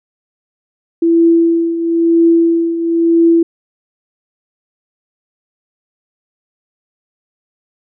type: tone with tremolo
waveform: sine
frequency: 334 Hz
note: E4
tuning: 23 cents sharp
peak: -5 dBFS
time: 1.02-3.43 s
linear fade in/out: 5 ms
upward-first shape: triangle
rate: 1 Hz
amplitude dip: 70%
effects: none